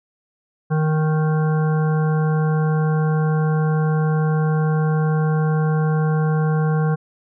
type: harmonic tone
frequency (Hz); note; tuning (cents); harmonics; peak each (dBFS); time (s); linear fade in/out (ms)
155.56; D#3; 0; 1 / 3 / 5 / 7 / 9 / 10; -16 / -26 / -30 / -33 / -35 / -36; 0.7-6.96; 20
effects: none